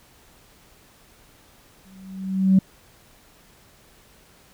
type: tone with exponential growth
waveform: sine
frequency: 190.4 Hz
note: F#3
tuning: 50 cents sharp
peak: -9 dBFS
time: 1.85-2.59 s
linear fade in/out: 5 ms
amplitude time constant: 160 ms
effects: tanh soft clip ceiling -7 dBFS + pink hiss -54 dBFS RMS until 4.53 s